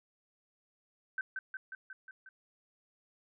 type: tone with echo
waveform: sine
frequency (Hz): 1537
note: G6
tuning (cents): -35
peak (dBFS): -32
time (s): 1.18-1.21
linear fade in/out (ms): 2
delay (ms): 180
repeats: 6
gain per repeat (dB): -3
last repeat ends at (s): 2.29
effects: none